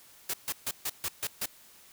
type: noise bursts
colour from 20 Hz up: white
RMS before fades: -32 dBFS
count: 7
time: 0.29-1.459 s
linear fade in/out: 5 ms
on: 47 ms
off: 140 ms
effects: white hiss -56 dBFS RMS until 1.92 s